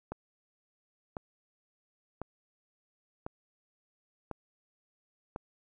click train, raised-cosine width 1 ms, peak -23 dBFS, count 6, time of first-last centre 0.12-5.361 s, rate 0.954 Hz, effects none

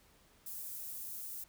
white high-pass noise, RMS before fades -44 dBFS, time 0.46-1.44 s, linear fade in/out 5 ms, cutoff 11000 Hz, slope 12 dB/octave, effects pink hiss -66 dBFS RMS until 1.48 s

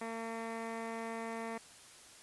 15% pulse tone with low-pass filter, 227.2 Hz, A#3, 44 cents flat, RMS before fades -41 dBFS, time 0.01-1.58 s, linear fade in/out 5 ms, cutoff 1700 Hz, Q 3.1, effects white hiss -56 dBFS RMS until 2.22 s + resampled to 24000 Hz

